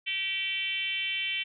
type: tone with frequency modulation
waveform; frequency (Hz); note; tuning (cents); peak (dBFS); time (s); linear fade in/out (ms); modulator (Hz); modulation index
sine; 2700; E7; +41; -28; 0.06-1.44; 20; 383; 1.5
effects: none